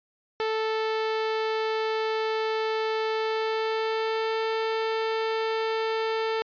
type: tone with pitch glide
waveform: sawtooth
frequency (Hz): 440 to 444.9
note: A4 to A4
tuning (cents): 0 to +19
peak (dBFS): -21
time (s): 0.4-6.42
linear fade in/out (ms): 0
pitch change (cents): +19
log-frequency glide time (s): 3.12-4.39
effects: resampled to 11025 Hz